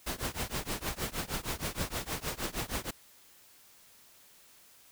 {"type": "noise with tremolo", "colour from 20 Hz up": "pink", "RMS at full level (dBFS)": -32, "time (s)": [0.06, 2.91], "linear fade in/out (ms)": 10, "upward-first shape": "triangle", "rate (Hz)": 6.4, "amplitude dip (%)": 100, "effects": ["white hiss -59 dBFS RMS until 4.91 s"]}